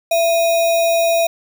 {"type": "tone with sample-and-hold", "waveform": "sine", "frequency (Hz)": 669, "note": "E5", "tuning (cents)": 25, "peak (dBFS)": -12, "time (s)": [0.11, 1.27], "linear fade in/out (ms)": 5, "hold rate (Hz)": 3150, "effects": []}